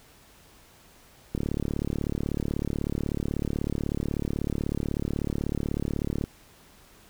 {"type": "click train", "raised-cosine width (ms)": 3, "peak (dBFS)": -15, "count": 178, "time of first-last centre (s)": [1.35, 6.24], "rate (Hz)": 36.2, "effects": ["pink hiss -55 dBFS RMS until 7.09 s"]}